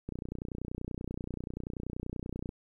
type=click train; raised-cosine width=3 ms; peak=-24 dBFS; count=74; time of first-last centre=0.09-2.491 s; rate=30.4 Hz; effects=11-bit